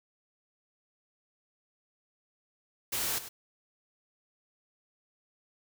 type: noise with echo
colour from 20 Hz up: white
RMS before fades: -32 dBFS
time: 2.92-3.19 s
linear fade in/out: 10 ms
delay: 100 ms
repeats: 1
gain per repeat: -12 dB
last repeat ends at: 3.29 s
effects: none